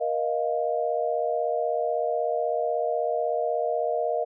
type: chord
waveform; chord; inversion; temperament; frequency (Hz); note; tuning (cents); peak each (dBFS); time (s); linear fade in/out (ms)
sine; Bb suspended fourth; none; equal with one note detuned; 473.2 / 622.3 / 698.5; Bb4 / Eb5 / F5; +26 / 0 / 0; -28 / -27 / -28; 0-4.25; 20
effects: none